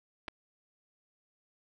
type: clicks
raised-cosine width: 0.3 ms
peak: -23 dBFS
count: 2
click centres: 0.281 / 0.284 s
effects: none